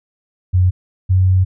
sine tone pair in turn, 91.3 / 93.16 Hz, F#2 / F#2, -23 / +12 cents, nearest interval unison, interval 35 cents, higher second, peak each -9 dBFS, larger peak neither, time 0.53-0.71 / 1.09-1.45 s, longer second, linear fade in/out 20 ms, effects none

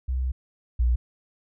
sine tone pair in turn, 64 / 60.27 Hz, C2 / B1, -38 / -42 cents, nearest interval minor second, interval 104 cents, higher first, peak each -23 / -18 dBFS, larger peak second, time 0.08-0.32 / 0.79-0.96 s, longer first, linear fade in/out 10 ms, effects none

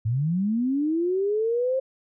sine linear sweep, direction up, 103.83 to 535 Hz, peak -21 dBFS, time 0.05-1.8 s, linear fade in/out 10 ms, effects none

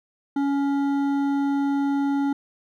triangle tone with hard clipping, 280 Hz, C#4, 18 cents sharp, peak -22 dBFS, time 0.36-2.33 s, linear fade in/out 5 ms, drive 13 dB, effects none

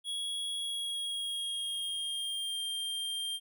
square tone with pitch glide, 3330 to 3187 Hz, G#7 to G7, +4 to +28 cents, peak -34 dBFS, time 0.04-3.4 s, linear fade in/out 50 ms, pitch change -76 cents, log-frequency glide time 0.58-2.62 s, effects none

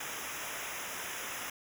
pink noise with comb filter, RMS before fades -40 dBFS, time 0-1.5 s, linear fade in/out 5 ms, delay 0.23 ms, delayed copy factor -0.95, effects none

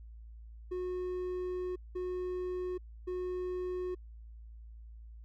triangle tone bursts at uneven times, 363.8 Hz, F#4, 29 cents flat, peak -32 dBFS, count 3, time 0.71-1.76 / 1.95-2.78 / 3.07-3.95 s, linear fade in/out 10 ms, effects added 56 Hz sine -47 dBFS peak until 5.24 s

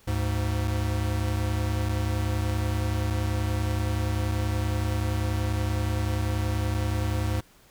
square tone pair together, 73.34 / 103.83 Hz, D2 / G#2, -2 / 0 cents, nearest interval tritone, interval 602 cents, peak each -29 / -27 dBFS, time 0.07-7.41 s, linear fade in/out 10 ms, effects pink hiss -57 dBFS RMS until 7.7 s

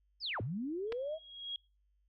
sine linear two-way sweep, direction down then up, 5370 to 94 to 658 Hz, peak -35 dBFS, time 0.2-1.19 s, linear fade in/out 50 ms, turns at 0.41 s
sine tone with exponential growth, 3292 Hz, G#7, 16 cents flat, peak -35 dBFS, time 0.87-1.56 s, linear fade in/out 2 ms, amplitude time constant 150 ms
clicks, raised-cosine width 0.3 ms, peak -27 dBFS, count 2, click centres 0.922 / 0.925 s
effects noise-tail reverb RT60 0.3 s tail -24 dB re dry + added 50 Hz sine -70 dBFS peak until 2.08 s

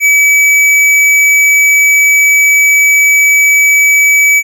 sine tone with hard clipping, 2288 Hz, D7, 46 cents flat, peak -6 dBFS, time 0-4.43 s, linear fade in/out 50 ms, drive 13 dB, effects none

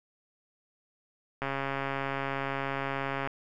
click train, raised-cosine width 0.5 ms, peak -17 dBFS, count 255, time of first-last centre 1.42-3.274 s, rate 137 Hz, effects none

